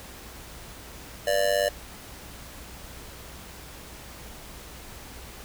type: tone with amplitude modulation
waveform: square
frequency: 587.3 Hz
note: D5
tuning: in tune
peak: -18 dBFS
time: 1.27-1.69 s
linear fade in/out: 5 ms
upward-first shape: sine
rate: 98.3 Hz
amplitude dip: 95%
effects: added 60 Hz sine -48 dBFS peak until 5.44 s + pink hiss -44 dBFS RMS until 5.44 s